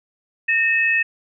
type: tone pair together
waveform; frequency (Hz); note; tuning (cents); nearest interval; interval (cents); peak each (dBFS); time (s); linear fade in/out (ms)
sine; 1833 / 2583; A#6 / E7; -30 / -36; tritone; 594; -18; 0.48-1.03; 10
effects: none